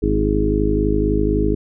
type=harmonic tone with a mistuned harmonic; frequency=51.91 Hz; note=G#1; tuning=in tune; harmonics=1 / 2 / 3 / 4 / 5 / 6 / 7 / 8; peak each=-20 / -25 / -27 / -25 / -25 / -21 / -29 / -21 dBFS; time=0.02-1.55 s; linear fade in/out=10 ms; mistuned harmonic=7; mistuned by=-16 cents; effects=none